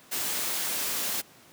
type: noise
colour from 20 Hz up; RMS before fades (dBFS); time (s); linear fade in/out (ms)
white; -30; 0.11-1.22; 20
effects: pink hiss -54 dBFS RMS until 1.52 s + high-pass 150 Hz 12 dB/octave